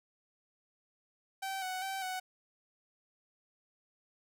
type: tone with vibrato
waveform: sawtooth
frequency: 758 Hz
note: F#5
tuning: 42 cents sharp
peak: -32 dBFS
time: 1.42-2.2 s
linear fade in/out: 10 ms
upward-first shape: square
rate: 2.5 Hz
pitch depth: 33 cents each way
effects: none